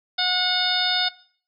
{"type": "harmonic tone with a mistuned harmonic", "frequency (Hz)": 728, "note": "F#5", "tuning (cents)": -28, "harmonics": [1, 2, 3, 4, 5, 6, 7], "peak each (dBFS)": [-28, -28, -32, -33, -23, -28, -29], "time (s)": [0.18, 1.09], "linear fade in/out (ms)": 10, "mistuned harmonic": 7, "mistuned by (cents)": -17, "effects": ["noise-tail reverb RT60 0.5 s tail -19 dB re dry"]}